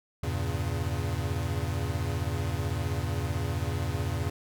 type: chord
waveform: square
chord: E diminished seventh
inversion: none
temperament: equal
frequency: 82.41 / 98 / 116.54 / 138.59 Hz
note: E2 / G2 / Bb2 / Db3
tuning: 0 / 0 / 0 / 0 cents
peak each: -33 / -34 / -36 / -36 dBFS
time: 0.23-4.3 s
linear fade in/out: 5 ms
effects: none